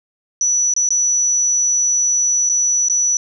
sine tone with dropouts, 5920 Hz, F#8, in tune, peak -13 dBFS, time 0.41-3.17 s, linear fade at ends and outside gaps 1 ms, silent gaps 0.738-0.764 / 0.89-0.905 / 2.491-2.497 / 2.885-2.898 s, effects none

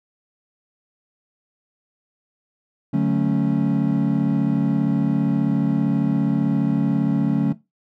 triangle chord, D major seventh, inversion none, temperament equal, 146.83 / 185 / 220 / 277.2 Hz, D3 / F#3 / A3 / C#4, 0 / 0 / 0 / 0 cents, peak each -20 dBFS, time 2.93-7.53 s, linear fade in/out 10 ms, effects noise-tail reverb RT60 0.2 s tail -17 dB re dry + tanh soft clip ceiling -5 dBFS

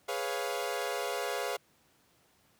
sawtooth chord, C# dominant seventh, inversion second, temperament equal, 415.3 / 493.9 / 554.4 / 698.5 Hz, G#4 / B4 / C#5 / E#5, 0 / 0 / 0 / 0 cents, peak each -34 dBFS, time 0.08-1.57 s, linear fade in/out 10 ms, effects pink hiss -67 dBFS RMS until 2.59 s + high-pass 100 Hz 12 dB/octave

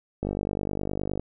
click train, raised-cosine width 2 ms, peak -15 dBFS, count 49, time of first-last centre 0.23-1.196 s, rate 49.7 Hz, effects none

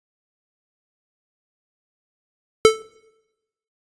square tone with exponential decay, 440 Hz, A4, in tune, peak -5 dBFS, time 2.65-2.82 s, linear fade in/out 0 ms, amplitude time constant 35 ms, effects noise-tail reverb RT60 1.0 s tail -24 dB re dry + resampled to 22050 Hz

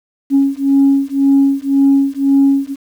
sine beating tone pair, 274.7 / 276.6 Hz, C#4 / C#4, -16 / -4 cents, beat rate 1.9 Hz, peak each -11 dBFS, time 0.3-2.76 s, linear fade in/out 50 ms, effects tanh soft clip ceiling -3 dBFS + 7-bit

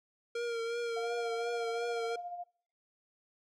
square tone with vibrato, 466.2 Hz, A#4, in tune, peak -34 dBFS, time 0.35-2.16 s, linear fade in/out 5 ms, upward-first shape triangle, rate 2.8 Hz, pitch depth 40 cents each way
sine tone with tremolo, 704 Hz, F5, 14 cents sharp, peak -37 dBFS, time 0.96-2.44 s, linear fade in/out 10 ms, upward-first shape sine, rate 14 Hz, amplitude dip 50%
effects noise-tail reverb RT60 0.6 s tail -26 dB re dry + low-pass 6000 Hz 12 dB/octave

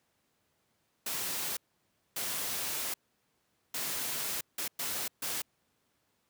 white noise bursts at uneven times, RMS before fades -35 dBFS, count 6, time 1.06-1.57 / 2.16-2.94 / 3.74-4.41 / 4.58-4.68 / 4.79-5.08 / 5.22-5.42 s, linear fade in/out 5 ms, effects pink hiss -75 dBFS RMS until 6.29 s + high-pass 100 Hz 12 dB/octave

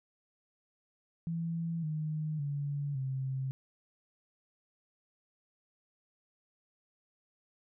sine tone with pitch steps, 166.4 / 154.36 / 143.2 / 132.84 Hz, E3 / D#3 / D3 / C3, +17 / -13 / -43 / +27 cents, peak -32 dBFS, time 1.27-3.51 s, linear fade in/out 0 ms, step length 560 ms, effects none

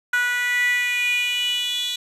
10% pulse tone with high-pass filter sweep, 489.5 Hz, B4, 15 cents flat, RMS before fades -22 dBFS, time 0.13-1.96 s, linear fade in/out 5 ms, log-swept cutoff 1500 to 3700 Hz, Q 7.2, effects resampled to 32000 Hz

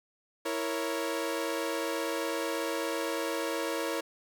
sawtooth chord, A# diminished, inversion second, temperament equal, 329.6 / 466.2 / 554.4 Hz, E4 / A#4 / C#5, 0 / 0 / 0 cents, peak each -31 dBFS, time 0.45-4.01 s, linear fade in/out 10 ms, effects none

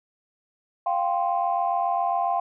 sine chord, F suspended second, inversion none, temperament just, 698.5 / 785.8 / 1047.7 Hz, F5 / G5 / C6, 0 / +4 / +2 cents, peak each -24 / -25 / -28 dBFS, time 0.86-2.4 s, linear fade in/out 5 ms, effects tanh soft clip ceiling -12 dBFS

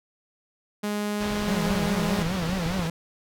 sawtooth tone with pitch glide, 207.7 to 205.9 Hz, G#3 to G#3, 0 to -15 cents, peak -22 dBFS, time 0.83-2.23 s, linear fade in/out 10 ms, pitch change -15 cents, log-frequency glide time 1.55-1.84 s
pink low-pass noise, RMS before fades -34 dBFS, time 1.2-2.88 s, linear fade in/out 10 ms, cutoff 5700 Hz, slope 24 dB/octave
45% pulse tone with vibrato, 176.4 Hz, F3, 18 cents sharp, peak -26 dBFS, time 1.48-2.9 s, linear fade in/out 2 ms, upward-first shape triangle, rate 4.9 Hz, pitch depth 190 cents each way
clicks, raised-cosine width 5 ms, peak -22 dBFS, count 12, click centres 1.707 / 1.753 / 1.997 / 2.192 / 2.266 / 2.314 / 2.425 / 2.495 / 2.532 / 2.663 / 2.707 / 2.794 s
effects none

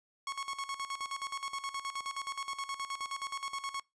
sawtooth tone with tremolo, 1100 Hz, C#6, 14 cents flat, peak -31 dBFS, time 0.27-3.8 s, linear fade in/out 2 ms, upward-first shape square, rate 9.5 Hz, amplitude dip 75%, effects noise-tail reverb RT60 0.2 s tail -23 dB re dry + resampled to 22050 Hz

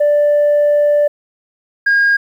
sine tone pair in turn, 587.3 / 1626 Hz, D5 / G#6, 0 / -37 cents, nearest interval octave + tritone, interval 1763 cents, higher second, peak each -7 dBFS, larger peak neither, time 0-1.08 / 1.86-2.17 s, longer first, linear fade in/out 10 ms, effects tanh soft clip ceiling -7 dBFS + 8-bit

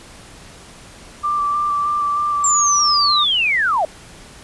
sine tone with vibrato, 1174.7 Hz, D6, in tune, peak -16 dBFS, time 1.23-3.25 s, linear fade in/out 20 ms, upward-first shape square, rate 3.2 Hz, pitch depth 14 cents each way
sine linear sweep, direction down, 7459 to 590 Hz, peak -14 dBFS, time 2.44-3.85 s, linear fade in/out 2 ms
effects pink hiss -41 dBFS RMS until 4.43 s + resampled to 24000 Hz

